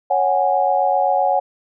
sine chord, C# suspended fourth, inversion none, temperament equal with one note detuned, 554.4 / 740 / 827.7 Hz, C#5 / F#5 / G#5, 0 / 0 / -6 cents, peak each -20 / -17 / -19 dBFS, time 0.1-1.4 s, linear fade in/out 10 ms, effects none

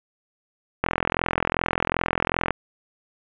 click train, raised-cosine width 0.5 ms, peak -5 dBFS, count 72, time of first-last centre 0.84-2.507 s, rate 42.6 Hz, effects resampled to 8000 Hz + 7-bit

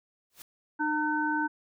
white noise with exponential growth, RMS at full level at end -42 dBFS, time 0.3-0.42 s, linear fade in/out 1 ms, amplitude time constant 26 ms
harmonic tone, 303.4 Hz, D#4, 44 cents flat, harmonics 1 / 3 / 5, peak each -30 / -30 / -30 dBFS, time 0.79-1.48 s, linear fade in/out 20 ms
effects none

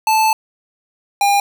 square tone pair in turn, 876 / 806.2 Hz, A5 / G5, -8 / +48 cents, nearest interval minor second, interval 144 cents, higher first, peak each -12 dBFS, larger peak neither, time 0.07-0.33 / 1.21-1.4 s, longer first, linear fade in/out 2 ms, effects none

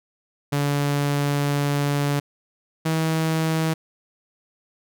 sawtooth tone pair in turn, 143.4 / 160.35 Hz, D3 / E3, -41 / -48 cents, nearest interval major second, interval 193 cents, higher second, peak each -16 dBFS, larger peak neither, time 0.52-2.2 / 2.85-3.74 s, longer first, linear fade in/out 10 ms, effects none

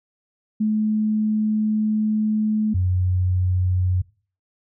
sine tone pair in turn, 214.9 / 91.4 Hz, A3 / F#2, -41 / -21 cents, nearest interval octave + minor third, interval 1480 cents, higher first, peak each -17 dBFS, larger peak neither, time 0.6-2.74 / 2.74-4.02 s, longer first, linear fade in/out 10 ms, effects noise-tail reverb RT60 0.4 s tail -21 dB re dry

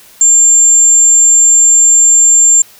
sine tone, 7330 Hz, A#8, 30 cents flat, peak -3 dBFS, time 0.21-2.62 s, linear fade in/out 2 ms, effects white hiss -40 dBFS RMS until 2.79 s

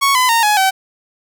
sawtooth tone with pitch steps, 1108.7 / 1010.8 / 921.6 / 840.2 / 766.1 Hz, C#6 / B5 / A#5 / G#5 / G5, 0 / +40 / -20 / +20 / -40 cents, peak -7 dBFS, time 0.01-0.71 s, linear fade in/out 20 ms, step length 140 ms, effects none

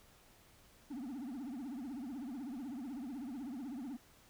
triangle tone with vibrato, 261.6 Hz, C4, in tune, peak -39 dBFS, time 0.9-3.97 s, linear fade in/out 10 ms, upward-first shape triangle, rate 16 Hz, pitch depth 270 cents each way, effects pink hiss -64 dBFS RMS until 4.29 s

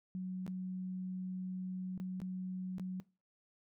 sine tone with dropouts, 185 Hz, F#3, in tune, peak -37 dBFS, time 0.15-3 s, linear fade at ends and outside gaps 0 ms, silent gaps 0.465-0.478 / 1.977-2 / 2.202-2.217 / 2.783-2.797 s, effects noise-tail reverb RT60 0.3 s tail -21 dB re dry

